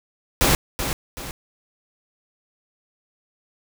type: noise with echo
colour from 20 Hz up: pink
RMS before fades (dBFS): -17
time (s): 0.41-0.55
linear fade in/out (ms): 0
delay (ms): 380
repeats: 2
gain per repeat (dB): -8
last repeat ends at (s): 1.31
effects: none